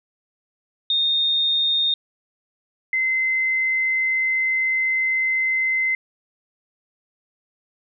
sine tone pair in turn, 3674 / 2062 Hz, A#7 / C7, -26 / -26 cents, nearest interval minor seventh, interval 1000 cents, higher first, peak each -17 / -18 dBFS, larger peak first, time 0.9-1.94 / 2.93-5.95 s, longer second, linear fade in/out 2 ms, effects none

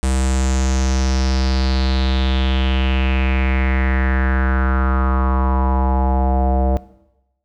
square tone with low-pass filter sweep, 65.41 Hz, C2, in tune, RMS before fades -17 dBFS, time 0.03-6.77 s, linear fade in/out 0 ms, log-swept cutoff 8600 to 640 Hz, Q 4.7, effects noise-tail reverb RT60 0.9 s tail -18 dB re dry

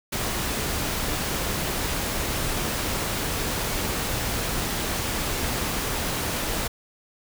pink noise, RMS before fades -27 dBFS, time 0.12-6.68 s, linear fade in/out 10 ms, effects none

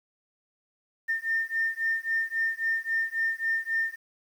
sine beating tone pair, 1808 / 1811.7 Hz, A6 / A#6, +47 / -50 cents, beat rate 3.7 Hz, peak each -28 dBFS, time 1.08-3.96 s, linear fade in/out 20 ms, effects tanh soft clip ceiling -18 dBFS + 9-bit

